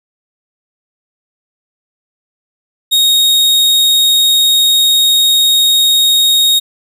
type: tone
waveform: 40% pulse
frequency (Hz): 3738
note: A#7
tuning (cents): +4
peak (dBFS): -6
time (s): 2.91-6.6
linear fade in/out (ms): 20
effects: none